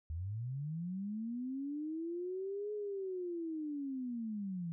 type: linear two-way sweep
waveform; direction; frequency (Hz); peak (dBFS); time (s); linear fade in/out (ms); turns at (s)
sine; up then down; 75.3 to 423 to 162.5; -37; 0.1-4.72; 0; 2.73
effects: none